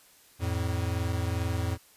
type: tone pair together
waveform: square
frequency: 86.12 / 108.5 Hz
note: F2 / A2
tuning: -24 / -24 cents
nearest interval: major third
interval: 400 cents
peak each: -30 / -32 dBFS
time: 0.39-1.78 s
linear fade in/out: 50 ms
effects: white hiss -58 dBFS RMS until 1.96 s + resampled to 32000 Hz